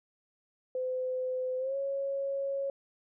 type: tone with pitch glide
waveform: sine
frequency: 511 to 550.8 Hz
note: C5 to C#5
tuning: -41 to -11 cents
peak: -30 dBFS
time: 0.75-2.7 s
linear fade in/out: 2 ms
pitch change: +130 cents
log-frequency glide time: 1.58-1.76 s
effects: none